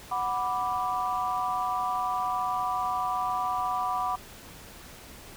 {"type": "chord", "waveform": "sine", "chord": "B minor", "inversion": "second", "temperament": "equal", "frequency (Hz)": [740, 987.8, 1174.7], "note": ["F#5", "B5", "D6"], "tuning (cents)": [0, 0, 0], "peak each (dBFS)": -30, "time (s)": [0.11, 4.16], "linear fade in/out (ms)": 10, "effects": ["tanh soft clip ceiling -17 dBFS", "pink hiss -47 dBFS RMS until 5.36 s"]}